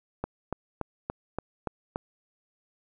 click train, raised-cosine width 1 ms, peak -16 dBFS, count 7, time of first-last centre 0.24-1.959 s, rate 3.49 Hz, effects none

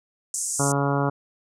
white band-pass noise, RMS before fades -28 dBFS, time 0.34-0.72 s, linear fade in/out 2 ms, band 6200 to 9300 Hz, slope 48 dB/octave
harmonic tone, 140.6 Hz, C#3, 25 cents sharp, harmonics 1 / 2 / 3 / 4 / 5 / 6 / 7 / 8 / 9 / 10, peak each -24 / -27 / -29 / -30 / -31 / -32 / -32 / -33 / -34 / -34 dBFS, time 0.59-1.1 s, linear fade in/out 10 ms
effects none

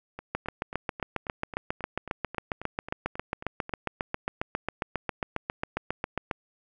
two click trains, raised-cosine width 0.5 ms, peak -23 / -13 dBFS, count 14 / 45, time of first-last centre 0.19-3.694 / 0.35-6.312 s, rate 3.71 / 7.38 Hz, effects none

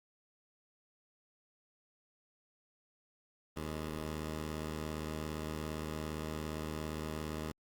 10% pulse tone pair together, 77.44 / 207.7 Hz, D#2 / G#3, -8 / 0 cents, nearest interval octave + perfect fourth, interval 1708 cents, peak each -30 / -40 dBFS, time 3.56-7.52 s, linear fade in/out 10 ms, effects Opus 48 kbps

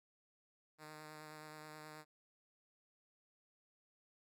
5% pulse tone with vibrato, 153.7 Hz, D#3, 21 cents flat, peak -40 dBFS, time 0.78-2.05 s, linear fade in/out 50 ms, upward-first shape sine, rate 9.4 Hz, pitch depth 15 cents each way, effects none

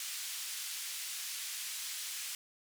white band-pass noise, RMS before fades -41 dBFS, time 0-2.35 s, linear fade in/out 2 ms, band 2100 to 10000 Hz, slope 12 dB/octave, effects none

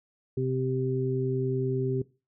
harmonic tone, 130.1 Hz, C3, 9 cents flat, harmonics 1 / 2 / 3, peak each -28 / -34 / -29 dBFS, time 0.37-2.02 s, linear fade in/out 5 ms, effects noise-tail reverb RT60 0.3 s tail -20 dB re dry

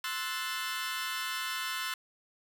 20% pulse chord, F# half-diminished seventh, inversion second, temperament equal, 1046.5 / 1318.5 / 1480 / 1760 Hz, C6 / E6 / F#6 / A6, 0 / 0 / 0 / 0 cents, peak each -34 dBFS, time 0.04-1.94 s, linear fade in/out 2 ms, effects none

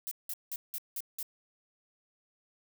violet noise bursts, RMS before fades -37 dBFS, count 6, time 0.07-1.228 s, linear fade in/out 0 ms, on 43 ms, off 180 ms, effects none

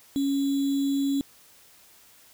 sine tone with sample-and-hold, 277.2 Hz, C#4, in tune, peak -22 dBFS, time 0.16-1.21 s, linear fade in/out 0 ms, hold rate 3675 Hz, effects white hiss -55 dBFS RMS until 2.33 s

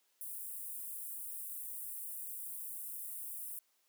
white high-pass noise, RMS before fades -44 dBFS, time 0.21-3.59 s, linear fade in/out 0 ms, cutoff 8800 Hz, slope 48 dB/octave, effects white hiss -75 dBFS RMS until 3.88 s + high-pass 300 Hz 12 dB/octave

